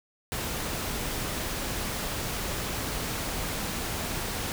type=noise; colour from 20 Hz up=pink; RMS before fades=-32 dBFS; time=0.32-4.52 s; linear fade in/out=0 ms; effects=none